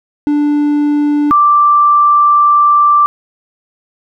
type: tone pair in turn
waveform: triangle / sine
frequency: 293.7 / 1174.8 Hz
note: D4 / D6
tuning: 0 / 0 cents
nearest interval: 2 octaves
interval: 2400 cents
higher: second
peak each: -7 / -5 dBFS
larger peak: second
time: 0.27-1.31 / 1.31-3.06 s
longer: second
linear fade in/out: 0 ms
effects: none